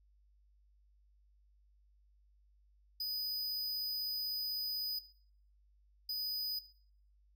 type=tone bursts at uneven times; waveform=square; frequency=4978 Hz; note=D#8; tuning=in tune; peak=-36 dBFS; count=2; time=3-4.99 / 6.09-6.59 s; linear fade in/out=5 ms; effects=noise-tail reverb RT60 0.6 s tail -17 dB re dry + added 50 Hz sine -65 dBFS peak until 7.35 s